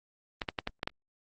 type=clicks; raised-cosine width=0.3 ms; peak=-15 dBFS; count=6; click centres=0.418 / 0.488 / 0.588 / 0.674 / 0.831 / 0.875 s; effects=Opus 24 kbps